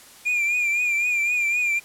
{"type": "tone with vibrato", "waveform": "triangle", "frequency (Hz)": 2406, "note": "D7", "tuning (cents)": 41, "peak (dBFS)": -18, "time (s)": [0.25, 1.8], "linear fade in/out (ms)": 20, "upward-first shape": "triangle", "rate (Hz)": 3.9, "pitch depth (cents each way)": 63, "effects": ["white hiss -47 dBFS RMS until 1.84 s", "low-pass 12000 Hz 12 dB/octave"]}